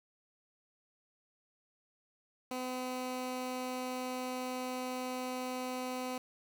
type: tone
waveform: 15% pulse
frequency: 254 Hz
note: B3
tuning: 49 cents sharp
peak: -30 dBFS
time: 2.51-6.18 s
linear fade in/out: 2 ms
effects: none